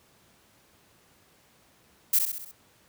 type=noise with echo; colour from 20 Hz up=violet; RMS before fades=-21 dBFS; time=2.13-2.19 s; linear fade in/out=5 ms; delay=65 ms; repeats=5; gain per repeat=-5 dB; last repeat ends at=2.515 s; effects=pink hiss -61 dBFS RMS until 2.88 s + high-pass 80 Hz 12 dB/octave